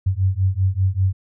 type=beating tone pair; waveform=sine; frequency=92.5 / 97.6 Hz; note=F#2 / G2; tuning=0 / -7 cents; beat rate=5.1 Hz; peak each=-19 dBFS; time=0.06-1.13 s; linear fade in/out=10 ms; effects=none